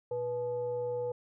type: tone with frequency modulation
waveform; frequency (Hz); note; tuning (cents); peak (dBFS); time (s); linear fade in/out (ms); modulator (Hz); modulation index
sine; 489.6; B4; -15; -31; 0.11-1.12; 5; 371; 0.4
effects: none

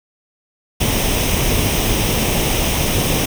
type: noise with comb filter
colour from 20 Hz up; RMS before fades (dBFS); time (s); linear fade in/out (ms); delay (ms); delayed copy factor
pink; -17; 0.8-3.26; 10; 0.34; +0.55
effects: none

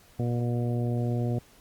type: harmonic tone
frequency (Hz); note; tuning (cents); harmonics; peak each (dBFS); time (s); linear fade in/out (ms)
120; B2; -49; 1 / 2 / 3 / 4 / 5 / 6; -26 / -32 / -36 / -38 / -40 / -42; 0.19-1.39; 5
effects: pink hiss -57 dBFS RMS until 1.6 s + Opus 48 kbps

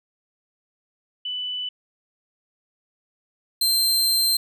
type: tone pair in turn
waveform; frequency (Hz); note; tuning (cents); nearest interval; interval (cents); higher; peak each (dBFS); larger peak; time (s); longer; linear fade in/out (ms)
sine / sawtooth; 2987 / 4138; F#7 / C8; +16 / -20; tritone; 564; second; -26 / -15; second; 1.25-1.69 / 3.61-4.37; second; 5
effects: none

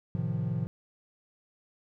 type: chord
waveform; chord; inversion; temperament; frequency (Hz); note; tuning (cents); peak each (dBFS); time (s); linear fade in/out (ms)
triangle; F dominant seventh; first; equal; 110 / 130.81 / 155.56 / 174.61; A2 / C3 / Eb3 / F3; 0 / 0 / 0 / 0; -32; 0.15-0.67; 0
effects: none

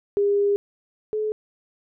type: tone pair in turn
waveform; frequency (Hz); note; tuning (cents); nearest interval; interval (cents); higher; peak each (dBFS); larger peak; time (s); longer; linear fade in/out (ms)
sine; 404.9 / 429; G#4 / A4; -44 / -44; minor second; 100; second; -17 / -22; first; 0.17-0.56 / 1.13-1.32; first; 0
effects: none

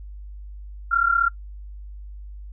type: tone pair together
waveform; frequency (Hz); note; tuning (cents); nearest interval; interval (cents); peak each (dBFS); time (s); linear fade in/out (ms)
sine; 1364.1 / 1400; F6 / F6; -41 / +4; unison; 45; -19 / -20; 0.91-1.29; 10
effects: noise-tail reverb RT60 0.1 s tail -24 dB re dry + added 50 Hz sine -35 dBFS peak until 2.52 s

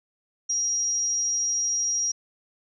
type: tone with amplitude modulation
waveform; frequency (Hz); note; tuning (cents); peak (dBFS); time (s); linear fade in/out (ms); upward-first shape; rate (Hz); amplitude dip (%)
sine; 5700; F8; +34; -20; 0.49-2.12; 10; sine; 287; 55
effects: none

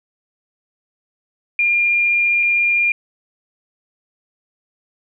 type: tone pair in turn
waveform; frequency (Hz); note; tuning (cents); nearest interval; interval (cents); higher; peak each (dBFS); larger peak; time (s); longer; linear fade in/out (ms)
sine; 2405 / 2405; D7 / D7; +41 / +41; unison; 0; neither; -13; neither; 1.59-2.43 / 2.43-2.92; first; 2
effects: none

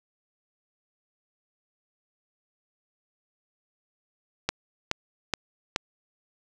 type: click train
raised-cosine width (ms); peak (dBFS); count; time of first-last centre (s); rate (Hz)
0.2; -7; 4; 4.49-5.761; 2.36
effects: none

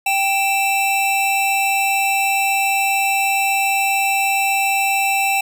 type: tone pair together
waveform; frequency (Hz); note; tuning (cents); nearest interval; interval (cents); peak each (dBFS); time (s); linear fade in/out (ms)
square; 784 / 2659; G5 / E7; 0 / +14; octave + major sixth; 2114; -19; 0.06-5.41; 5
effects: none

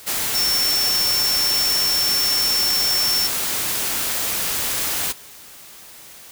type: tone in noise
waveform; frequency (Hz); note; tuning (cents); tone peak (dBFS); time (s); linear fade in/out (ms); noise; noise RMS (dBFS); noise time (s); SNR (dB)
sine; 5420; E8; +47; -18; 0.34-3.28; 20; white; -23; 0.06-5.13; +2
effects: white hiss -42 dBFS RMS until 6.31 s

